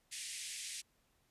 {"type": "band-pass noise", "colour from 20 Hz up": "white", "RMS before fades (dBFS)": -45, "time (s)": [0.11, 0.82], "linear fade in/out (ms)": 20, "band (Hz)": [1900, 10000], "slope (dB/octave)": 48, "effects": ["pink hiss -75 dBFS RMS until 1.3 s", "resampled to 32000 Hz"]}